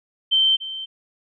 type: tone with echo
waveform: sine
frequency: 3111 Hz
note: G7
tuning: 14 cents flat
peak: -14 dBFS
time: 0.31-0.57 s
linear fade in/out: 20 ms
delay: 290 ms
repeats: 1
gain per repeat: -14 dB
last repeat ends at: 0.86 s
effects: none